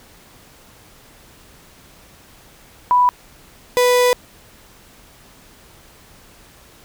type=tone pair in turn; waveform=sine / 35% pulse; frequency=987.8 / 493.9 Hz; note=B5 / B4; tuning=0 / 0 cents; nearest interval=octave; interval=1200 cents; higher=first; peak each=-10 dBFS; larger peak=neither; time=2.91-3.09 / 3.77-4.13 s; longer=second; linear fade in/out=0 ms; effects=pink hiss -47 dBFS RMS until 6.84 s